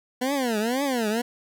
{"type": "tone with vibrato", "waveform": "20% pulse", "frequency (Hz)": 244.6, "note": "B3", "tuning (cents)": -16, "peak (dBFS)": -18, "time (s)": [0.21, 1.22], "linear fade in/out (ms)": 10, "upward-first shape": "triangle", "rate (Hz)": 2, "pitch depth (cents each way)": 300, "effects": []}